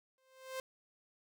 sawtooth tone with exponential growth, 523.3 Hz, C5, in tune, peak -33 dBFS, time 0.18-0.6 s, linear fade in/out 1 ms, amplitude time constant 90 ms, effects none

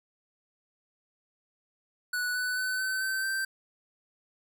square tone with pitch steps, 1477 / 1493.3 / 1509.8 / 1526.4 / 1543.3 / 1560.3 Hz, F#6 / F#6 / F#6 / G6 / G6 / G6, -3 / +16 / +35 / -47 / -27 / -9 cents, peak -29 dBFS, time 2.13-3.45 s, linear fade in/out 5 ms, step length 220 ms, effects none

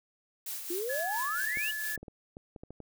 blue noise with tremolo, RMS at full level -37 dBFS, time 0.46-1.96 s, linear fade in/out 5 ms, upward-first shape sine, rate 4.4 Hz, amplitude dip 45%
sine exponential sweep, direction up, 332.9 to 2960 Hz, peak -32 dBFS, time 0.7-1.71 s, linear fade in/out 5 ms
sine tone with pitch glide, 1700 to 1720.7 Hz, G#6 to A6, +40 to -39 cents, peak -34 dBFS, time 0.89-1.97 s, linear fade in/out 10 ms, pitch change +21 cents, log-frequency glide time 1.09-1.43 s
clicks, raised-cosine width 2 ms, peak -31 dBFS, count 9, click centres 1.572 / 1.977 / 2.03 / 2.082 / 2.369 / 2.562 / 2.635 / 2.706 / 2.803 s
effects none

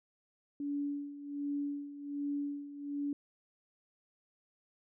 sine tone with tremolo, 286.4 Hz, D4, 43 cents flat, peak -32 dBFS, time 0.6-3.13 s, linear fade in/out 2 ms, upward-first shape sine, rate 1.3 Hz, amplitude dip 75%, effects none

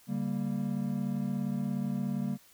triangle chord, G minor, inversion second, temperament equal with one note detuned, 143.06 / 196 / 233.1 Hz, D3 / G3 / Bb3, -45 / 0 / 0 cents, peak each -34 / -31 / -32 dBFS, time 0.07-2.38 s, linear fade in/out 50 ms, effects white hiss -60 dBFS RMS until 2.53 s

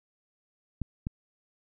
clicks, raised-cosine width 5 ms, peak -19 dBFS, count 2, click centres 0.817 / 1.069 s, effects none

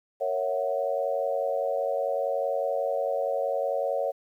sine chord, F# dominant seventh, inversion first, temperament equal with one note detuned, 463.5 / 554.4 / 659.3 / 740 Hz, A#4 / C#5 / E5 / F#5, -10 / 0 / 0 / 0 cents, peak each -33 / -27 / -32 / -33 dBFS, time 0.2-4.12 s, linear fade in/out 20 ms, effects 10-bit

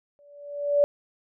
sine tone with exponential growth, 577 Hz, D5, 31 cents flat, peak -14 dBFS, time 0.19-0.84 s, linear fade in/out 0 ms, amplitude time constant 140 ms, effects none

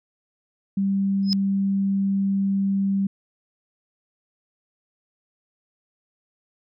sine tone, 196.1 Hz, G3, 1 cent sharp, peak -19 dBFS, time 0.77-3.07 s, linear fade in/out 5 ms
sine tone with exponential growth, 5100 Hz, D#8, 42 cents sharp, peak -17 dBFS, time 1.23-1.33 s, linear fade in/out 0 ms, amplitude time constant 21 ms
effects none

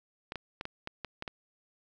clicks, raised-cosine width 0.3 ms, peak -21 dBFS, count 8, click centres 0.321 / 0.357 / 0.611 / 0.654 / 0.874 / 1.047 / 1.224 / 1.278 s, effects none

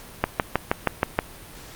click train, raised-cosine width 0.5 ms, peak -3 dBFS, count 7, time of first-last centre 0.24-1.189 s, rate 6.32 Hz, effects pink hiss -43 dBFS RMS until 1.75 s + Opus 48 kbps

